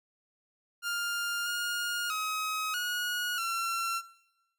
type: tone with pitch steps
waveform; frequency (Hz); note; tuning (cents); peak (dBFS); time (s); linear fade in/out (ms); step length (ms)
sawtooth; 1404 / 1424 / 1269 / 1450 / 1357; F6 / F6 / D#6 / F#6 / E6; +9 / +33 / +34 / -35 / +50; -27; 0.82-4.02; 50; 640
effects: noise-tail reverb RT60 0.9 s tail -17 dB re dry